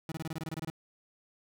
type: tone bursts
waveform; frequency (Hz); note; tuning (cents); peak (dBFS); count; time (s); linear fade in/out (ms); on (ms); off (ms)
30% pulse; 160; D#3; +49; -32; 12; 0.09-0.701; 2; 28; 25
effects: none